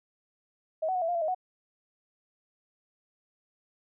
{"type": "tone with pitch steps", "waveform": "sine", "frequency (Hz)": [635, 749, 729, 661, 703, 676, 626, 738], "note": ["D#5", "F#5", "F#5", "E5", "F5", "E5", "D#5", "F#5"], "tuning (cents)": [35, 21, -26, 5, 11, 43, 10, -5], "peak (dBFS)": -26, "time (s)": [0.82, 1.348], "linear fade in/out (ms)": 10, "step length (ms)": 66, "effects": []}